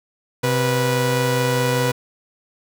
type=tone pair together; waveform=sawtooth; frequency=128.79 / 490.2 Hz; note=C3 / B4; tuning=-27 / -13 cents; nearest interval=octave + major seventh; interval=2314 cents; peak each=-16 dBFS; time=0.43-1.92 s; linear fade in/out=10 ms; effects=none